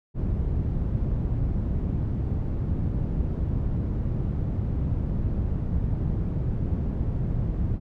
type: low-pass noise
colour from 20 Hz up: white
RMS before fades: -26 dBFS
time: 0.14-7.8 s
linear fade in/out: 50 ms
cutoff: 120 Hz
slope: 12 dB/octave
effects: none